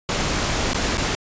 pink noise with dropouts, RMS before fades -22 dBFS, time 0.09-1.15 s, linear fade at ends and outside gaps 0 ms, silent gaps 0.733-0.746 / 0.972-0.98 s, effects resampled to 16000 Hz

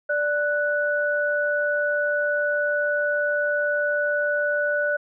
sine tone pair together, 587.3 / 1480.8 Hz, D5 / F#6, 0 / +1 cents, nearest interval octave + major third, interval 1601 cents, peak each -23 dBFS, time 0.09-4.97 s, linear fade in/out 10 ms, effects none

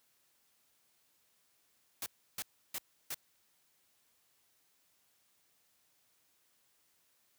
white noise bursts, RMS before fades -39 dBFS, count 4, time 2.02-3.144 s, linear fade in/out 2 ms, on 41 ms, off 320 ms, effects white hiss -73 dBFS RMS until 7.38 s + high-pass 60 Hz 12 dB/octave

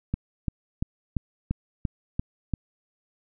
click train, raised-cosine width 5 ms, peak -13 dBFS, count 8, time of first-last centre 0.14-2.537 s, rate 2.92 Hz, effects none

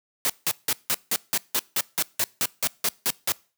white noise bursts, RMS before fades -23 dBFS, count 15, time 0.25-3.32 s, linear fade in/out 0 ms, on 46 ms, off 170 ms, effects noise-tail reverb RT60 0.4 s tail -24 dB re dry + high-pass 100 Hz 12 dB/octave

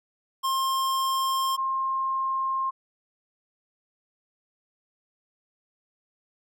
square / sine tone pair in turn, 1063 / 1063 Hz, C6 / C6, +27 / +27 cents, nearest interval unison, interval 0 cents, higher neither, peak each -24 dBFS, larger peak neither, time 0.43-1.57 / 1.57-2.71 s, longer neither, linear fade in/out 20 ms, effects none

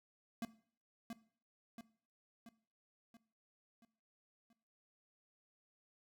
square tone with echo, 230 Hz, A#3, 23 cents flat, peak -39 dBFS, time 0.42-0.45 s, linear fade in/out 2 ms, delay 680 ms, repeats 6, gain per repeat -5 dB, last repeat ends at 4.53 s, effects noise-tail reverb RT60 0.5 s tail -17 dB re dry

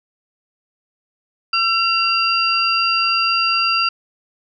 sine tone cluster, 1349 / 2754 / 4748 Hz, E6 / F7 / D8, +40 / -25 / +18 cents, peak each -19 dBFS, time 1.53-3.89 s, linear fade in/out 5 ms, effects none

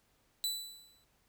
sawtooth tone with exponential decay, 3973 Hz, B7, 10 cents sharp, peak -27 dBFS, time 0.44-1.04 s, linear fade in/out 0 ms, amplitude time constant 130 ms, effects pink hiss -72 dBFS RMS until 1.28 s

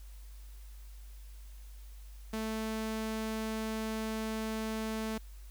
sawtooth tone, 220 Hz, A3, in tune, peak -30 dBFS, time 2.33-5.18 s, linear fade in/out 5 ms, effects added 50 Hz sine -46 dBFS peak until 5.5 s + white hiss -62 dBFS RMS until 5.5 s

